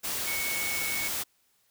sine tone in noise, 2217 Hz, C#7, in tune, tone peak -32 dBFS, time 0.26-1.09 s, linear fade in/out 20 ms, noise white, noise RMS -32 dBFS, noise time 0.03-1.24 s, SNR -3 dB, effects white hiss -69 dBFS RMS until 1.7 s

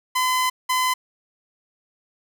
sawtooth tone bursts at uneven times, 1018 Hz, C6, 48 cents flat, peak -15 dBFS, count 2, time 0.15-0.5 / 0.69-0.94 s, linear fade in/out 10 ms, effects none

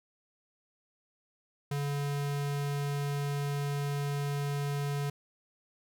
square tone, 142.8 Hz, D3, 48 cents flat, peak -31 dBFS, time 1.71-5.1 s, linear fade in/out 5 ms, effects none

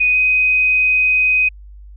sine tone with pitch glide, 2489 to 2509 Hz, D#7 to D#7, 0 to +14 cents, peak -11 dBFS, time 0-1.49 s, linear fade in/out 10 ms, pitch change +14 cents, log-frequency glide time 0.11-0.16 s, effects added 50 Hz sine -35 dBFS peak until 1.96 s

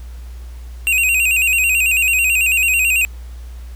square tone with vibrato, 2631 Hz, E7, 4 cents flat, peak -13 dBFS, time 0.87-3.05 s, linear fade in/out 0 ms, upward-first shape square, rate 9.1 Hz, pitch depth 78 cents each way, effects added 60 Hz sine -29 dBFS peak until 3.75 s + pink hiss -48 dBFS RMS until 3.75 s

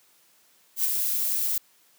violet noise with ADSR envelope, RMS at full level -22 dBFS, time 0.76-1.58 s, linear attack 83 ms, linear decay 13 ms, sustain -4 dB, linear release 3 ms, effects white hiss -61 dBFS RMS until 1.98 s + high-pass 150 Hz 12 dB/octave

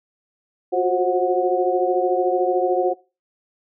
sine tone cluster, 356.6 / 370.1 / 532 / 732 Hz, F4 / F#4 / C5 / F#5, +36 / 0 / +29 / -19 cents, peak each -22 dBFS, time 0.72-2.94 s, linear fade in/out 20 ms, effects noise-tail reverb RT60 0.3 s tail -21 dB re dry

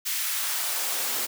white noise with high-pass filter sweep, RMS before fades -28 dBFS, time 0.05-1.27 s, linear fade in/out 20 ms, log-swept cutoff 2000 to 270 Hz, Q 0.88, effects none

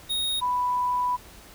square / sine tone pair in turn, 3737 / 989.8 Hz, A#7 / B5, +4 / +4 cents, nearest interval octave + major seventh, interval 2300 cents, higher first, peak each -25 / -22 dBFS, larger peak second, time 0.09-0.41 / 0.41-1.17 s, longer second, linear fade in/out 20 ms, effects added 50 Hz sine -55 dBFS peak until 1.54 s + pink hiss -48 dBFS RMS until 1.54 s

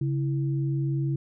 sine tone pair together, 138.58 / 329.6 Hz, C#3 / E4, 0 / 0 cents, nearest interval octave + minor third, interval 1500 cents, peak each -24 / -33 dBFS, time 0.01-1.16 s, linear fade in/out 5 ms, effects none

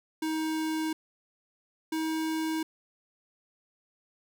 square tone pair in turn, 315.8 / 318.2 Hz, D#4 / D#4, +26 / +39 cents, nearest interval unison, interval 13 cents, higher second, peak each -29 / -29 dBFS, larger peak neither, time 0.22-0.93 / 1.92-2.63 s, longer neither, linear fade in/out 5 ms, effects none

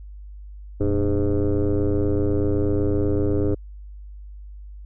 sine tone with frequency modulation, 196 Hz, G3, in tune, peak -16 dBFS, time 0.8-3.55 s, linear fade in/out 10 ms, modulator 105 Hz, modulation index 2.6, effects tanh soft clip ceiling -15 dBFS + added 50 Hz sine -36 dBFS peak until 4.85 s

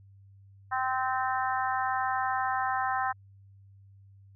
harmonic tone, 259.1 Hz, C4, 17 cents flat, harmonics 3 / 4 / 5 / 6 / 7, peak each -30 / -32 / -34 / -36 / -37 dBFS, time 0.71-3.13 s, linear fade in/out 20 ms, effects added 98 Hz sine -52 dBFS peak until 4.35 s

